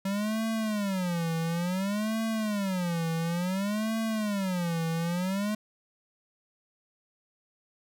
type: tone with vibrato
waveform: square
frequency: 191.5 Hz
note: G3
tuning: 40 cents flat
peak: -28 dBFS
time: 0.05-5.55 s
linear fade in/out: 5 ms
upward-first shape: sine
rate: 0.57 Hz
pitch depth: 270 cents each way
effects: none